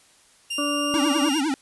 sawtooth tone with pitch glide, 2794 to 2810 Hz, F7 to F7, 0 to +10 cents, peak -23 dBFS, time 0.5-1.41 s, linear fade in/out 10 ms, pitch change +10 cents, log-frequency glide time 0.67-1.06 s
harmonic tone, 290 Hz, D4, 22 cents flat, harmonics 1 / 2 / 4 / 5, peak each -26 / -30 / -29 / -40 dBFS, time 0.58-1.29 s, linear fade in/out 5 ms
square tone with vibrato, 293.7 Hz, D4, in tune, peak -22 dBFS, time 0.94-1.54 s, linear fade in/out 0 ms, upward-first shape triangle, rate 9.9 Hz, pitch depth 230 cents each way
effects white hiss -56 dBFS RMS until 1.61 s + resampled to 24000 Hz

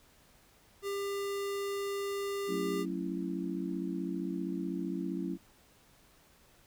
square tone, 399.1 Hz, G4, 31 cents sharp, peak -34 dBFS, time 0.82-2.86 s, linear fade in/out 50 ms
sine chord, F# minor seventh, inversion none, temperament just, 185 / 222 / 277.5 / 333 Hz, F#3 / A3 / C#4 / E4, 0 / +16 / +2 / +18 cents, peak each -37 / -43 / -38 / -38 dBFS, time 2.47-5.38 s, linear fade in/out 50 ms
effects pink hiss -63 dBFS RMS until 6.66 s

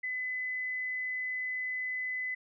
sine tone, 2013 Hz, B6, 33 cents sharp, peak -32 dBFS, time 0.03-2.35 s, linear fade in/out 10 ms, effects none

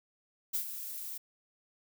violet noise with ADSR envelope, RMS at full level -31 dBFS, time 0.53-1.18 s, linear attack 17 ms, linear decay 91 ms, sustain -10 dB, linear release 8 ms, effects none

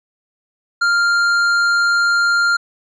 triangle tone with hard clipping, 1396.9 Hz, F6, in tune, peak -14 dBFS, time 0.81-2.57 s, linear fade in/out 10 ms, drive 12 dB, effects resampled to 22050 Hz

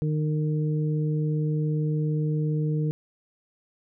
harmonic tone, 152.9 Hz, D#3, 30 cents flat, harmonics 1 / 2 / 3, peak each -23 / -33 / -34 dBFS, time 0.02-2.91 s, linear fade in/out 0 ms, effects none

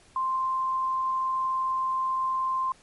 sine tone, 1046.5 Hz, C6, in tune, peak -24 dBFS, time 0.16-2.72 s, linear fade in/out 2 ms, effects pink hiss -57 dBFS RMS until 2.82 s + MP3 48 kbps

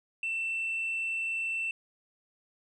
sine tone with frequency modulation, 2679 Hz, E7, 27 cents sharp, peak -28 dBFS, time 0.23-1.71 s, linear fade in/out 2 ms, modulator 34.3 Hz, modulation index 0.33, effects tanh soft clip ceiling -27 dBFS

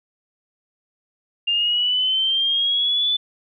sine linear sweep, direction up, 2794 to 3500 Hz, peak -17 dBFS, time 1.47-3.17 s, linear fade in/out 10 ms, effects none

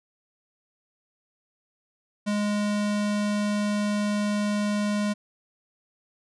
square tone, 207.3 Hz, G#3, 3 cents flat, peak -24 dBFS, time 2.26-5.14 s, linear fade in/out 20 ms, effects resampled to 22050 Hz

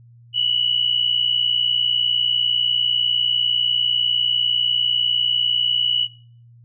sine tone pair together, 2917 / 2977 Hz, F#7 / F#7, -25 / +10 cents, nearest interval unison, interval 35 cents, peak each -20 dBFS, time 0.33-6.08 s, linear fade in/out 50 ms, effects noise-tail reverb RT60 0.5 s tail -23 dB re dry + added 118 Hz sine -45 dBFS peak until 6.64 s

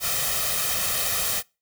white noise with comb filter, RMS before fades -25 dBFS, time 0-1.43 s, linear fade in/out 50 ms, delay 1.6 ms, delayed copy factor +0.7, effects noise-tail reverb RT60 0.3 s tail -26 dB re dry

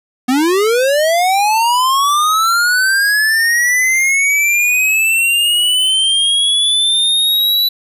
square linear sweep, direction up, 243.1 to 3965 Hz, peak -11 dBFS, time 0.28-7.69 s, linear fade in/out 10 ms, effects resampled to 32000 Hz + 8-bit

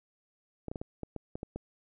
clicks, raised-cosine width 2 ms, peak -24 dBFS, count 9, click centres 0.683 / 0.715 / 0.758 / 0.815 / 1.033 / 1.163 / 1.355 / 1.431 / 1.56 s, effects none

